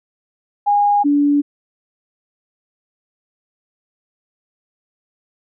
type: tone pair in turn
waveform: sine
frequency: 819 / 288.5 Hz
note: G#5 / D4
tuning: -24 / -31 cents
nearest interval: octave + tritone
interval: 1807 cents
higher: first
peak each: -11 dBFS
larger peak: neither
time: 0.66-1.04 / 1.04-1.42 s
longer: neither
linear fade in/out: 20 ms
effects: none